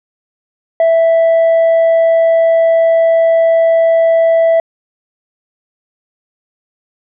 sine tone, 659.3 Hz, E5, in tune, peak -4 dBFS, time 0.8-4.6 s, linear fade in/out 2 ms, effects tanh soft clip ceiling -6 dBFS

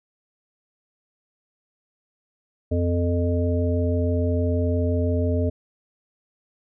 harmonic tone with a mistuned harmonic, 87.31 Hz, F2, in tune, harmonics 1 / 3 / 5 / 7, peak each -21 / -26 / -28 / -29 dBFS, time 2.71-5.5 s, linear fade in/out 10 ms, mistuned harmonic 3, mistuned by -41 cents, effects none

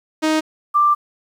sawtooth / sine tone pair in turn, 312.7 / 1180.6 Hz, D#4 / D6, +9 / +9 cents, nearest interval octave + major seventh, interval 2300 cents, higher second, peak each -11 dBFS, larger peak neither, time 0.22-0.41 / 0.74-0.95 s, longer second, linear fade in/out 20 ms, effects low-pass 8000 Hz 12 dB/octave + 8-bit

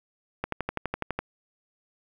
click train, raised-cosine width 0.5 ms, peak -13 dBFS, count 10, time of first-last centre 0.44-1.19 s, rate 12 Hz, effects 8-bit

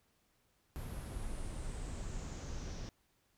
brown noise with low-pass filter sweep, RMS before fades -42 dBFS, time 0.76-2.89 s, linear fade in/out 0 ms, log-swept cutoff 12000 to 5600 Hz, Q 4.9, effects pink hiss -75 dBFS RMS until 3.37 s

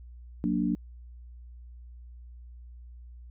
sine chord, Gb augmented, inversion none, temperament equal with one note detuned, 182.87 / 233.1 / 293.7 Hz, Gb3 / Bb3 / D4, -20 / 0 / 0 cents, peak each -29 dBFS, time 0.44-0.75 s, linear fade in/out 0 ms, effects added 60 Hz sine -44 dBFS peak until 3.3 s

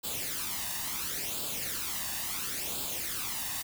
white noise with flanger, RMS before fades -35 dBFS, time 0.03-3.63 s, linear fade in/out 20 ms, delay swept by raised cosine 0.25 to 1.1 ms, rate 0.72 Hz, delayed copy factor +0.65, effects none

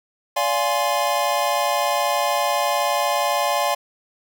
square chord, D half-diminished seventh, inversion none, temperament equal with one note detuned, 578.9 / 698.5 / 830.6 / 1046.5 Hz, D5 / F5 / Ab5 / C6, -25 / 0 / 0 / 0 cents, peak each -25 dBFS, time 0.36-3.75 s, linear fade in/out 10 ms, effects none

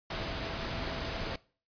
sine tone in noise, 659.3 Hz, E5, in tune, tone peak -44 dBFS, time 0.1-1.36 s, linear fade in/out 5 ms, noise pink, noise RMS -36 dBFS, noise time 0.1-1.36 s, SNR -11 dB, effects noise-tail reverb RT60 0.4 s tail -21 dB re dry + resampled to 11025 Hz

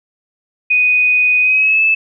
sine tone with pitch glide, 2489 to 2619 Hz, D#7 to E7, 0 to -12 cents, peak -9 dBFS, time 0.7-1.95 s, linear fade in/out 10 ms, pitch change +88 cents, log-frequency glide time 1.41-1.83 s, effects none

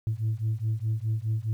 sine beating tone pair, 107.9 / 112.7 Hz, A2 / A2, -33 / +42 cents, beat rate 4.8 Hz, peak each -27 / -27 dBFS, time 0.07-1.53 s, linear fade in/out 0 ms, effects tanh soft clip ceiling -21 dBFS + 10-bit

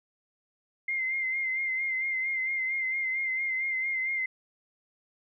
sine tone with vibrato, 2093 Hz, C7, in tune, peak -27 dBFS, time 0.88-4.26 s, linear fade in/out 5 ms, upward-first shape sine, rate 4.4 Hz, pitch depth 38 cents each way, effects none

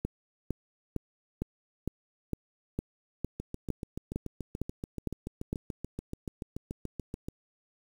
two click trains, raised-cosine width 3 ms, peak -18 / -23 dBFS, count 13 / 28, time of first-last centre 0.05-5.529 / 3.4-7.285 s, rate 2.19 / 6.95 Hz, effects 8-bit

